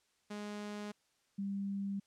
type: tone pair in turn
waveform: sawtooth / sine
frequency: 207.7 / 198.1 Hz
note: G#3 / G3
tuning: 0 / +18 cents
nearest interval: minor second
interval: 82 cents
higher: first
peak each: -37 / -35 dBFS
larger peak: second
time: 0.3-0.92 / 1.38-2 s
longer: neither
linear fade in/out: 10 ms
effects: white hiss -75 dBFS RMS until 2.06 s + low-pass 8000 Hz 12 dB/octave